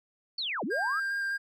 sine linear two-way sweep, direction down then up, 4590 to 178.3 to 1382 Hz, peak -30 dBFS, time 0.38-1 s, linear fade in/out 5 ms, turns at 0.64 s
triangle tone with vibrato, 1600 Hz, G6, 35 cents sharp, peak -27 dBFS, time 0.7-1.38 s, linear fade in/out 20 ms, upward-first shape square, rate 4.9 Hz, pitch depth 11 cents each way
effects none

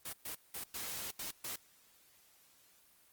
white noise bursts at uneven times, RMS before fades -42 dBFS, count 6, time 0.05-0.13 / 0.25-0.35 / 0.54-0.64 / 0.74-1.11 / 1.19-1.31 / 1.44-1.56 s, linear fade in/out 5 ms, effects white hiss -66 dBFS RMS until 3.12 s + Opus 24 kbps

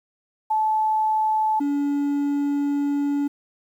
sine / triangle tone pair in turn, 868 / 285.6 Hz, A5 / D4, -24 / -48 cents, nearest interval octave + perfect fifth, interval 1924 cents, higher first, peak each -18 dBFS, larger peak neither, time 0.5-1.6 / 1.6-3.28 s, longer second, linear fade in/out 10 ms, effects 9-bit

